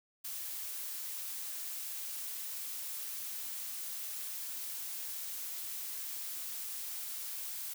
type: noise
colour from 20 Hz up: blue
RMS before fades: -41 dBFS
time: 0.24-7.74 s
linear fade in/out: 10 ms
effects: none